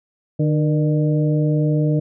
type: harmonic tone with a mistuned harmonic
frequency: 151.1 Hz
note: D3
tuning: 50 cents sharp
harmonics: 1 / 2 / 3 / 4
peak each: -16 / -22 / -26 / -28 dBFS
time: 0.39-2 s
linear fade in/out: 10 ms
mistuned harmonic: 3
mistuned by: +66 cents
effects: none